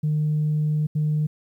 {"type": "tone bursts at uneven times", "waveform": "sine", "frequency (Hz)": 152, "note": "D#3", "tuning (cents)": -40, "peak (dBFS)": -18, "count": 2, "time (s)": [[0.03, 0.87], [0.95, 1.27]], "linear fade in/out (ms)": 10, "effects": ["tanh soft clip ceiling -16 dBFS", "10-bit"]}